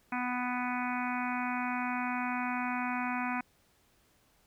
harmonic tone, 248 Hz, B3, 7 cents sharp, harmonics 1 / 3 / 4 / 5 / 6 / 7 / 8 / 9 / 10, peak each -35 / -38 / -38 / -42 / -40 / -46 / -45 / -43 / -42 dBFS, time 0.12-3.41 s, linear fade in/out 5 ms, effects pink hiss -68 dBFS RMS until 4.46 s

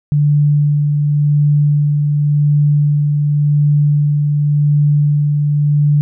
sine tone with tremolo, 146.83 Hz, D3, in tune, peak -8 dBFS, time 0.12-6.01 s, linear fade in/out 0 ms, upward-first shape sine, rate 0.9 Hz, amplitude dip 30%, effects none

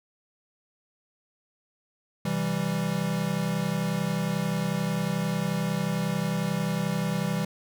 square chord, C major, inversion none, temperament equal, 130.81 / 164.81 / 196 Hz, C3 / E3 / G3, 0 / 0 / 0 cents, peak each -35 / -29 / -30 dBFS, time 2.25-7.45 s, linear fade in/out 5 ms, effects none

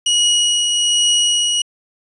sawtooth tone with tremolo, 2906 Hz, F#7, 32 cents flat, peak -8 dBFS, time 0.06-1.62 s, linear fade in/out 5 ms, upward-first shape triangle, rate 1.2 Hz, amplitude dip 35%, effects resampled to 22050 Hz

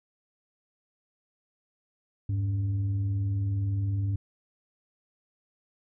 sine tone with frequency modulation, 101.2 Hz, G#2, 44 cents flat, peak -25 dBFS, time 2.29-4.16 s, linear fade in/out 5 ms, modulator 183 Hz, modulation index 0.32, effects none

